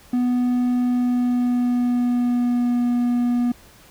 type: tone with pitch glide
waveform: triangle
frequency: 246.9 to 242.4 Hz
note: B3 to B3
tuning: 0 to -32 cents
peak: -15 dBFS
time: 0.13-3.52 s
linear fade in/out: 5 ms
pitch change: -32 cents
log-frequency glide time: 0.82-2.84 s
effects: pink hiss -49 dBFS RMS until 3.9 s